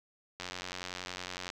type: click train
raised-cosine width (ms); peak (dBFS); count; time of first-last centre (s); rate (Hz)
0.2; -21; 101; 0.4-1.501; 90.8
effects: none